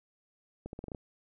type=accelerating click train; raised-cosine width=2 ms; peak=-27 dBFS; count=7; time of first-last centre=0.66-0.948 s; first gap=71 ms; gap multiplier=0.84; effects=none